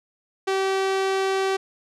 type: tone with low-pass filter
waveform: sawtooth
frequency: 385.1 Hz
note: G4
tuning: 31 cents flat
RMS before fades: -23 dBFS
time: 0.47-1.57 s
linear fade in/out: 10 ms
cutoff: 7000 Hz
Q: 0.57
effects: none